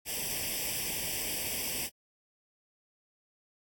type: noise with comb filter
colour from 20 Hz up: white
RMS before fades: -34 dBFS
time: 0.05-1.9 s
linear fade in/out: 50 ms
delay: 0.37 ms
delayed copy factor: +0.95
effects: AAC 64 kbps